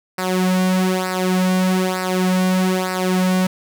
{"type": "tone with flanger", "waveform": "sawtooth", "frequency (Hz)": 185, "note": "F#3", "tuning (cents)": 0, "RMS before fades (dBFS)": -18, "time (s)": [0.18, 3.47], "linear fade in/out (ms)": 5, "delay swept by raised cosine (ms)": [0.3, 3.1], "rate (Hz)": 1.1, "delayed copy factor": -0.75, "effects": []}